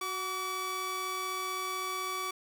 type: tone pair together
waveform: sawtooth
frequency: 370 / 1145.9 Hz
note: F#4 / D6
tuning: 0 / -43 cents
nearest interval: octave + minor sixth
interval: 1957 cents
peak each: -37 / -30 dBFS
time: 0.01-2.31 s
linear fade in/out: 5 ms
effects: none